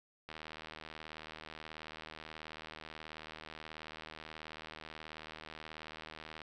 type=click train; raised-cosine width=0.3 ms; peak=-30 dBFS; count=482; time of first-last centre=0.29-6.417 s; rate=78.5 Hz; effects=none